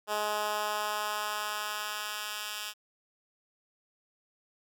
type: tone with high-pass filter sweep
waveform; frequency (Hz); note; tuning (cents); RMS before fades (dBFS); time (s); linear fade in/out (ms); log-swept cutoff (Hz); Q
10% pulse; 210.4; G#3; +23; -34; 0.07-2.74; 50; 570 to 2400; 0.99
effects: none